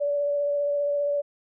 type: tone with vibrato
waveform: sine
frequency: 576 Hz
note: D5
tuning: 34 cents flat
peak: -22 dBFS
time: 0-1.22 s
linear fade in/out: 20 ms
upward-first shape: sine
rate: 15 Hz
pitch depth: 13 cents each way
effects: none